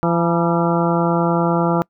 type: harmonic tone with a mistuned harmonic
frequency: 170 Hz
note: F3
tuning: 46 cents flat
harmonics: 1 / 2 / 3 / 4 / 5 / 6 / 7 / 8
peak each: -18 / -21 / -23 / -24 / -25 / -26 / -26 / -27 dBFS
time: 0.03-1.82 s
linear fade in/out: 0 ms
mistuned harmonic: 6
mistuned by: -100 cents
effects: noise-tail reverb RT60 0.1 s tail -26 dB re dry